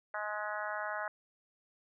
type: harmonic tone with a mistuned harmonic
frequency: 210.2 Hz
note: G#3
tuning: 21 cents sharp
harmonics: 3 / 4 / 5 / 6 / 7 / 8 / 9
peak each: -41 / -42 / -44 / -43 / -41 / -44 / -48 dBFS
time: 0.14-1.08 s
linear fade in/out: 2 ms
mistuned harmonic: 9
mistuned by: +25 cents
effects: none